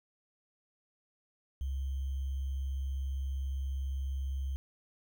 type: tone with sample-and-hold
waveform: sine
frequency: 67.4 Hz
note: C#2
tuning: 48 cents flat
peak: -32 dBFS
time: 1.61-4.56 s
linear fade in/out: 0 ms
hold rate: 3150 Hz
effects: none